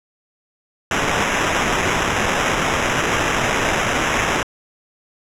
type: noise with sample-and-hold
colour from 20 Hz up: violet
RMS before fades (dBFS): -19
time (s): 0.91-4.43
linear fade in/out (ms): 2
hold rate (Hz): 4410
effects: low-pass 8000 Hz 12 dB/octave